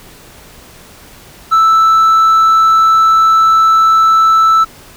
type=tone with hard clipping; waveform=sine; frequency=1318.5 Hz; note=E6; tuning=in tune; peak=-6 dBFS; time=1.51-4.65 s; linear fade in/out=20 ms; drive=2 dB; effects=pink hiss -38 dBFS RMS until 4.96 s